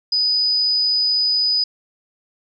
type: tone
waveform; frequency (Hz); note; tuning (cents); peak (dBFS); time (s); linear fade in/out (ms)
sine; 4978; D#8; 0; -15; 0.12-1.64; 5
effects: none